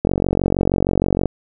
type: click train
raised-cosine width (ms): 2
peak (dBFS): -3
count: 57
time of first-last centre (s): 0.05-1.257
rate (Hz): 46.4
effects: none